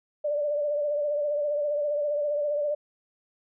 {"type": "tone with vibrato", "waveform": "sine", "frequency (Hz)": 587.3, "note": "D5", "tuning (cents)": 0, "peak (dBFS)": -24, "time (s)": [0.24, 2.75], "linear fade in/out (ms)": 10, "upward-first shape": "triangle", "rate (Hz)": 15, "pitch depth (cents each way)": 52, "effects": []}